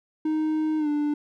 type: tone with pitch glide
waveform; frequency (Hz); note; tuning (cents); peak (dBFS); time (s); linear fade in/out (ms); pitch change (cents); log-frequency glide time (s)
triangle; 311.1 to 295.2; D#4 to D4; 0 to +9; -20; 0.25-1.14; 5; -91; 0.78-0.88
effects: none